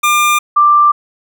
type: tone pair in turn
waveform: 25% pulse / sine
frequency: 1200 / 1180.7 Hz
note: D6 / D6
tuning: +37 / +9 cents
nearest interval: unison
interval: 28 cents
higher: first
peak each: -5 dBFS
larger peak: neither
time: 0.03-0.39 / 0.56-0.92 s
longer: neither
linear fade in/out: 10 ms
effects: none

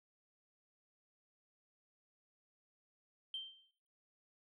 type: tone with exponential decay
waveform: sine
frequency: 3136 Hz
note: G7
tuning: in tune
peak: -37 dBFS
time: 3.34-3.71 s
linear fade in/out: 2 ms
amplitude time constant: 79 ms
effects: noise-tail reverb RT60 0.7 s tail -19 dB re dry + tanh soft clip ceiling -33 dBFS

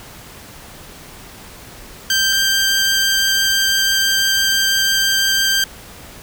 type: tone pair in turn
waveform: 15% pulse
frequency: 1568 / 1576.5 Hz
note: G6 / G6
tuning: 0 / +9 cents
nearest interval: unison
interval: 9 cents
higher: second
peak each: -7 dBFS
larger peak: neither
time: 2.1-2.33 / 2.33-5.64 s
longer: second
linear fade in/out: 2 ms
effects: pink hiss -38 dBFS RMS until 6.22 s

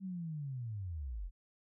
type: linear sweep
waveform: sine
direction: down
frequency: 195.5 to 37.9 Hz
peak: -38 dBFS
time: 0-1.31 s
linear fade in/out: 50 ms
effects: none

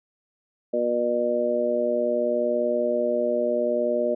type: harmonic tone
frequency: 120.7 Hz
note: B2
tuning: 39 cents flat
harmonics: 2 / 3 / 4 / 5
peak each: -30 / -29 / -27 / -23 dBFS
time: 0.73-4.15 s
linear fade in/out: 10 ms
effects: none

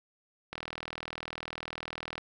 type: click train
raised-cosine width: 0.3 ms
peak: -21 dBFS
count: 67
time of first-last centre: 0.53-2.18 s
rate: 40 Hz
effects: none

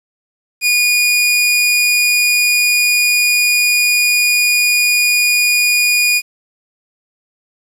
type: tone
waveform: sawtooth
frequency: 2448 Hz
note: D#7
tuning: 29 cents flat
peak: -7 dBFS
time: 0.61-6.22 s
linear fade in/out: 50 ms
effects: resampled to 32000 Hz + 7-bit

